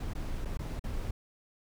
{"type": "noise with dropouts", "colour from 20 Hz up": "brown", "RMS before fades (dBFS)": -35, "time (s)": [0, 1.11], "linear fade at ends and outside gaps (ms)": 5, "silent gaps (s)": [[0.135, 0.15], [0.45, 0.454], [0.573, 0.59], [0.795, 0.839]], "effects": []}